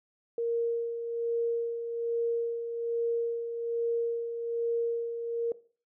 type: tone with tremolo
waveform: sine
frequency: 466.2 Hz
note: A#4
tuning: in tune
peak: -25 dBFS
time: 0.38-5.52 s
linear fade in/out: 2 ms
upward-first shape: sine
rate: 1.2 Hz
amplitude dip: 55%
effects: noise-tail reverb RT60 0.4 s tail -18 dB re dry